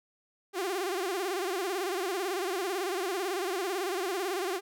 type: tone with vibrato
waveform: sawtooth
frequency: 373 Hz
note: F#4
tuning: 14 cents sharp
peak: -26 dBFS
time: 0.53-4.61 s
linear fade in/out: 50 ms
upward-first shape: sine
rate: 18 Hz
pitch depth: 140 cents each way
effects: none